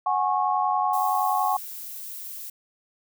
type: chord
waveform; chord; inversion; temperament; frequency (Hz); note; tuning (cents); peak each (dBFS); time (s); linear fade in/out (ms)
sine; F# suspended second; none; equal with one note detuned; 740 / 830.6 / 1094.7; F#5 / G#5 / C#6; 0 / 0 / -22; -25; 0.06-1.57; 5
type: noise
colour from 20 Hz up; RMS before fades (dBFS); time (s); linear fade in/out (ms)
violet; -37; 0.93-2.5; 5
effects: none